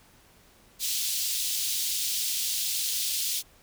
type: high-pass noise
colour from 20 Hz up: pink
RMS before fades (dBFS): -29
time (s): 0.79-3.43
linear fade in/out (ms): 50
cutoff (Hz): 3400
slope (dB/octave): 24
effects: pink hiss -58 dBFS RMS until 3.62 s